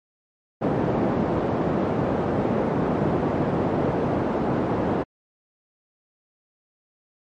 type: band-pass noise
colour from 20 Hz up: pink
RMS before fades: -23 dBFS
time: 0.61-5.04 s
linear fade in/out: 20 ms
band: 160 to 690 Hz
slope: 12 dB/octave
effects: MP3 48 kbps